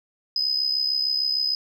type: tone with amplitude modulation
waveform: sine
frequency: 5030 Hz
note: D#8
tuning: 18 cents sharp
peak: -17 dBFS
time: 0.36-1.55 s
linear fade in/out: 2 ms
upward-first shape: sine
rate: 66.6 Hz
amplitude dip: 70%
effects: tanh soft clip ceiling -14 dBFS